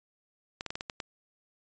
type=clicks; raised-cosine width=0.2 ms; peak=-18 dBFS; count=7; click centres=0.609 / 0.663 / 0.705 / 0.755 / 0.809 / 0.898 / 1.002 s; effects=resampled to 16000 Hz